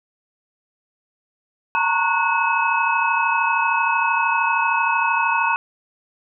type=tone cluster; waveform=sine; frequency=905 / 938 / 1095 / 1471 / 2572 Hz; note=A5 / A#5 / C#6 / F#6 / E7; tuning=+48 / +11 / -22 / -11 / -43 cents; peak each=-23 dBFS; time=1.75-5.56 s; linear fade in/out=0 ms; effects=none